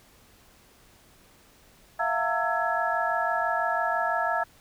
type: tone cluster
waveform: sine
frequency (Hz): 666 / 712 / 912 / 1327 / 1680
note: E5 / F5 / A#5 / E6 / G#6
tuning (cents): +18 / +33 / -38 / +11 / +19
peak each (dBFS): -30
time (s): 1.99-4.44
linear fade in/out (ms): 10
effects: pink hiss -57 dBFS RMS until 4.6 s